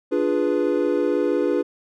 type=chord; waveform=triangle; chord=D diminished seventh; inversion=none; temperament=equal; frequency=293.7 / 349.2 / 415.3 / 493.9 Hz; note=D4 / F4 / Ab4 / Cb5; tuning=0 / 0 / 0 / 0 cents; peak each=-22 dBFS; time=0.11-1.63 s; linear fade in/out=20 ms; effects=none